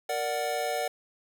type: chord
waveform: square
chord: Bb augmented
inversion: none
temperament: equal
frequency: 466.2 / 587.3 / 740 Hz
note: Bb4 / D5 / F#5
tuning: 0 / 0 / 0 cents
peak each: -35 / -33 / -32 dBFS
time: 0.09-0.88 s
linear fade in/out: 5 ms
effects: none